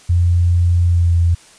sine tone with pitch glide, 87.1 to 85.26 Hz, F2 to F2, -4 to -41 cents, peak -10 dBFS, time 0.09-1.35 s, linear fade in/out 10 ms, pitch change -37 cents, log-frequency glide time 0.85-1.15 s, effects white hiss -45 dBFS RMS until 1.58 s + resampled to 22050 Hz

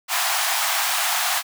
pink high-pass noise, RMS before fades -22 dBFS, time 0.08-1.43 s, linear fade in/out 50 ms, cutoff 670 Hz, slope 96 dB/octave, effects none

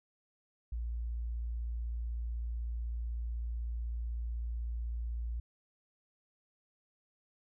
sine tone, 58 Hz, A#1, 8 cents flat, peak -34 dBFS, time 0.72-5.4 s, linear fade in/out 5 ms, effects none

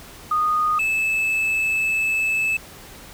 sine / triangle tone pair in turn, 1234 / 2615 Hz, D#6 / E7, -15 / -15 cents, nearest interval octave + minor second, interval 1300 cents, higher second, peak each -17 dBFS, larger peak neither, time 0.31-0.79 / 0.79-2.57 s, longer second, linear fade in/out 5 ms, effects pink hiss -42 dBFS RMS until 3.13 s

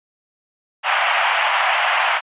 pink band-pass noise, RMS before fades -18 dBFS, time 0.83-2.21 s, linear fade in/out 50 ms, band 680 to 3100 Hz, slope 48 dB/octave, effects resampled to 8000 Hz

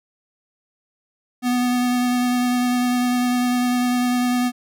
square tone with vibrato, 246.9 Hz, B3, in tune, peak -18 dBFS, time 1.42-4.52 s, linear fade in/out 50 ms, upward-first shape triangle, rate 10 Hz, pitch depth 15 cents each way, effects none

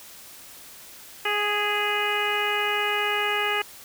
harmonic tone with a mistuned harmonic, 415.4 Hz, G#4, in tune, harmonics 1 / 2 / 3 / 4 / 5 / 6 / 7, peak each -30 / -30 / -30 / -30 / -30 / -30 / -30 dBFS, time 1.25-3.62 s, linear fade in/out 5 ms, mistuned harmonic 5, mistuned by -17 cents, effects white hiss -45 dBFS RMS until 3.84 s

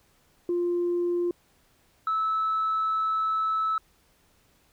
sine tone pair in turn, 349.6 / 1305.1 Hz, F4 / E6, +2 / -18 cents, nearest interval octave + major seventh, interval 2280 cents, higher second, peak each -22 dBFS, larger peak neither, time 0.49-1.31 / 2.07-3.78 s, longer second, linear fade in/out 2 ms, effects tanh soft clip ceiling -20 dBFS + pink hiss -64 dBFS RMS until 4.72 s

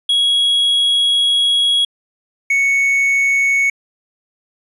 triangle tone pair in turn, 3322 / 2217 Hz, G#7 / C#7, 0 / 0 cents, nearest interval perfect fifth, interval 700 cents, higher first, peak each -10 dBFS, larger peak neither, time 0.09-1.85 / 2.5-3.7 s, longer first, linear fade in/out 5 ms, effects resampled to 24000 Hz

